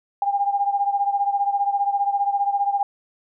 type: beating tone pair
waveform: sine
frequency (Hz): 801 / 816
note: G5 / G#5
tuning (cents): +37 / -31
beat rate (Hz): 15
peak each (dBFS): -20 / -24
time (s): 0.22-2.83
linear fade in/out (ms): 2
effects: none